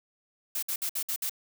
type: noise bursts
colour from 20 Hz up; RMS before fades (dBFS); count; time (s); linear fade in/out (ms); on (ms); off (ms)
blue; -31; 6; 0.55-1.296; 5; 76; 58
effects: none